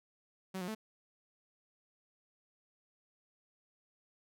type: tone with pitch steps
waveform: sawtooth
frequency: 188.8 / 179.6 / 218.6 Hz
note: F#3 / F3 / A3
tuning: +35 / +49 / -11 cents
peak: -34 dBFS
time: 0.54-0.75 s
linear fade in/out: 10 ms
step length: 70 ms
effects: none